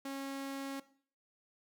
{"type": "tone", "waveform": "sawtooth", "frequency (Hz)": 273.5, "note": "C#4", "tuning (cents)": -23, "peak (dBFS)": -35, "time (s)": [0.05, 0.8], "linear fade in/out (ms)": 5, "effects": ["noise-tail reverb RT60 0.5 s tail -17 dB re dry"]}